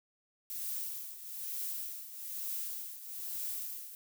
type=noise with tremolo; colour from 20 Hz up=violet; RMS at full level=-37 dBFS; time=0.5-3.95 s; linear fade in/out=0 ms; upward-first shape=triangle; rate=1.1 Hz; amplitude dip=75%; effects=none